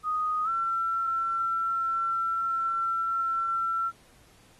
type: tone with pitch glide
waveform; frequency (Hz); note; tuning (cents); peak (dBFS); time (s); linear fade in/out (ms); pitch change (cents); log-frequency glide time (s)
sine; 1244.5 to 1349.3; D#6 to E6; 0 to +40; -25; 0.03-3.92; 50; +140; 0.44-0.49
effects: pink hiss -59 dBFS RMS until 4.59 s + AAC 32 kbps